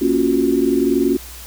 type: chord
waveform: sine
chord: Gb major seventh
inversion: first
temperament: equal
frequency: 233.1 / 277.2 / 349.2 / 370 Hz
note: Bb3 / Db4 / F4 / Gb4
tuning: 0 / 0 / 0 / 0 cents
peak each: -22 / -17 / -19 / -19 dBFS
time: 0.01-1.17 s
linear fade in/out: 10 ms
effects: added 60 Hz sine -37 dBFS peak until 1.46 s + white hiss -37 dBFS RMS until 1.46 s